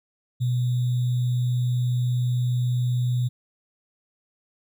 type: tone with sample-and-hold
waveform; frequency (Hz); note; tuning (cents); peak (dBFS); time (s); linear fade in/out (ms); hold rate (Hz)
sine; 123.47; B2; 0; -20; 0.4-3.29; 20; 3675
effects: none